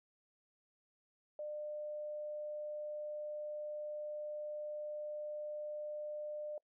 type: tone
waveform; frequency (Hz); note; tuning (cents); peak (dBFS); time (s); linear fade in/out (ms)
sine; 600; D5; +37; -40; 1.39-6.58; 2
effects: noise-tail reverb RT60 0.1 s tail -25 dB re dry